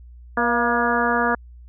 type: harmonic tone with a mistuned harmonic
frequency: 238.9 Hz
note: A#3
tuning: 43 cents sharp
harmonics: 1 / 2 / 3 / 4 / 5 / 6 / 7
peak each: -25 / -25 / -25 / -25 / -25 / -25 / -25 dBFS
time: 0.37-1.35 s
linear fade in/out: 5 ms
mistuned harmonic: 3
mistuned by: -43 cents
effects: added 60 Hz sine -40 dBFS peak until 1.68 s